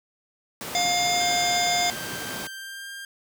pink noise, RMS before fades -33 dBFS, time 0.61-2.47 s, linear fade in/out 0 ms
harmonic tone, 708 Hz, F5, 23 cents sharp, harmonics 1 / 3 / 5 / 7 / 9 / 10, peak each -24 / -28 / -28 / -29 / -34 / -31 dBFS, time 0.75-1.9 s, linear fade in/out 0 ms
sawtooth tone with pitch glide, 1573 to 1598.6 Hz, G6 to G6, +6 to +33 cents, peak -32 dBFS, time 1.2-3.05 s, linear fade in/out 2 ms, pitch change +27 cents, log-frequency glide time 2.51-2.89 s
effects high-pass 150 Hz 12 dB/octave

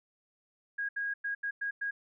sine tone bursts at uneven times, 1639 Hz, G#6, 23 cents flat, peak -31 dBFS, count 6, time 0.78-0.89 / 0.96-1.14 / 1.24-1.35 / 1.43-1.51 / 1.61-1.71 / 1.81-1.91 s, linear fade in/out 10 ms, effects none

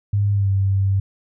sine tone with pitch glide, 101.6 to 97.46 Hz, G#2 to G2, -38 to -10 cents, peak -15 dBFS, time 0.13-1 s, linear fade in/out 5 ms, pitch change -72 cents, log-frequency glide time 0.32-0.5 s, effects none

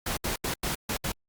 pink noise bursts at uneven times, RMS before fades -30 dBFS, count 6, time 0.06-0.17 / 0.24-0.36 / 0.44-0.54 / 0.63-0.75 / 0.89-0.97 / 1.04-1.12 s, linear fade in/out 5 ms, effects Opus 48 kbps

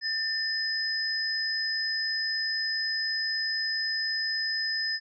sine tone pair together, 1790 / 5063 Hz, A6 / D#8, +29 / +29 cents, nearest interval octave + tritone, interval 1800 cents, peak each -30 / -29 dBFS, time 0.01-5 s, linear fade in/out 50 ms, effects none

